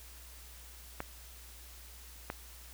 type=clicks; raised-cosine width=0.5 ms; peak=-21 dBFS; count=2; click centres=1.004 / 2.301 s; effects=added 60 Hz sine -52 dBFS peak until 2.73 s + white hiss -54 dBFS RMS until 2.73 s